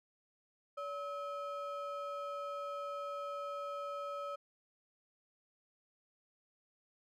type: ring-modulated tone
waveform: triangle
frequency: 930 Hz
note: A#5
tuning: 4 cents flat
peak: -34 dBFS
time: 0.77-4.36 s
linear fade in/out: 10 ms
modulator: 359 Hz
effects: none